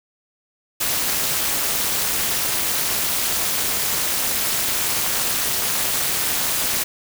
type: noise with amplitude modulation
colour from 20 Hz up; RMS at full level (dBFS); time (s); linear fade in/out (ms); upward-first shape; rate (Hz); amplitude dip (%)
white; -18; 0.8-6.84; 10; sine; 282; 80
effects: none